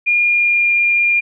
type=tone with pitch glide; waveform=sine; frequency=2420 to 2405 Hz; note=D#7 to D7; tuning=-49 to +41 cents; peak=-11 dBFS; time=0.06-1.21 s; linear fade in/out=20 ms; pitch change=-10 cents; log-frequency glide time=0.23-0.71 s; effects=none